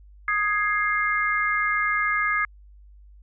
sine chord, Ab major, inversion second, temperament equal with one note detuned, 1244.5 / 1661.2 / 2109 Hz, Eb6 / Ab6 / C7, 0 / 0 / +13 cents, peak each -25 dBFS, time 0.28-2.45 s, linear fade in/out 2 ms, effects added 50 Hz sine -46 dBFS peak until 3.22 s

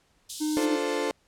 white high-pass noise, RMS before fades -34 dBFS, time 0.29-0.66 s, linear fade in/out 10 ms, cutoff 3200 Hz, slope 48 dB/octave
triangle tone, 306.2 Hz, D#4, 28 cents flat, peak -23 dBFS, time 0.4-0.77 s, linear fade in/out 20 ms
35% pulse chord, D minor seventh, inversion none, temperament equal, 293.7 / 349.2 / 440 / 523.3 Hz, D4 / F4 / A4 / C5, 0 / 0 / 0 / 0 cents, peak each -31 / -32 / -28 / -30 dBFS, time 0.57-1.11 s, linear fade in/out 0 ms
effects pink hiss -66 dBFS RMS until 1.27 s + low-pass 9000 Hz 12 dB/octave

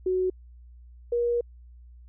sine tone pair in turn, 370.4 / 476.5 Hz, F#4 / A#4, +2 / +38 cents, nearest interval major third, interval 436 cents, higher second, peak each -22 dBFS, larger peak neither, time 0.06-0.3 / 1.12-1.41 s, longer second, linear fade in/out 5 ms, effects added 60 Hz sine -46 dBFS peak until 2.08 s

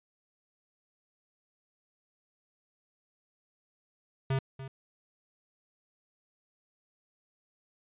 square tone with echo, 134.1 Hz, C3, 43 cents sharp, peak -27 dBFS, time 4.3-4.39 s, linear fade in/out 5 ms, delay 290 ms, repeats 1, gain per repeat -13 dB, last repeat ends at 4.68 s, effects resampled to 8000 Hz

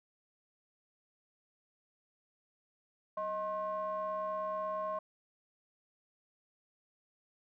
triangle ring-modulated tone, 220.9 Hz, A3, 7 cents sharp, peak -29 dBFS, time 3.17-4.99 s, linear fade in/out 5 ms, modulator 849 Hz, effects none

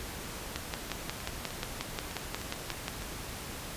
two click trains, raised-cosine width 0.2 ms, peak -23 / -15 dBFS, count 8 / 14, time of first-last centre 0.9-3.021 / 0.56-2.881 s, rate 3.3 / 5.6 Hz, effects pink hiss -41 dBFS RMS until 3.76 s + resampled to 32000 Hz

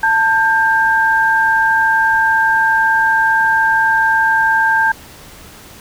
sine tone pair together, 891.2 / 1588 Hz, A5 / G6, +22 / +22 cents, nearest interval minor seventh, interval 1000 cents, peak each -14 / -12 dBFS, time 0.03-4.92 s, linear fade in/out 5 ms, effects pink hiss -38 dBFS RMS until 5.8 s

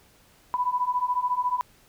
sine beating tone pair, 983 / 997 Hz, B5 / B5, -8 / +16 cents, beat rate 14 Hz, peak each -27 / -25 dBFS, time 0.54-1.61 s, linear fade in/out 0 ms, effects pink hiss -58 dBFS RMS until 1.88 s

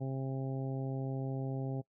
harmonic tone, 133.5 Hz, C3, 35 cents sharp, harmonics 1 / 2 / 3 / 4 / 5 / 6, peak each -35 / -41 / -45 / -47 / -49 / -51 dBFS, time 0-1.82 s, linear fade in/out 20 ms, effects noise-tail reverb RT60 0.1 s tail -21 dB re dry

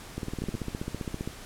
two click trains, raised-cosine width 3 ms, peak -20 / -19 dBFS, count 8 / 14, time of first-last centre 0.18-0.543 / 0.42-1.275 s, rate 19.3 / 15.2 Hz, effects pink hiss -45 dBFS RMS until 1.45 s + low-pass 12000 Hz 12 dB/octave

